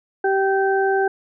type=harmonic tone; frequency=388.2 Hz; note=G4; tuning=17 cents flat; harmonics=1 / 2 / 4; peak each=-18 / -21 / -24 dBFS; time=0.24-1.08 s; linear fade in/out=5 ms; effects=none